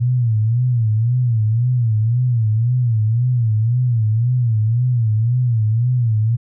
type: tone with vibrato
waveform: sine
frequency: 116.54 Hz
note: A#2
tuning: in tune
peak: -13 dBFS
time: 0-6.37 s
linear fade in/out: 20 ms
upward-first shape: sine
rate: 1.9 Hz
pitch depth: 140 cents each way
effects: none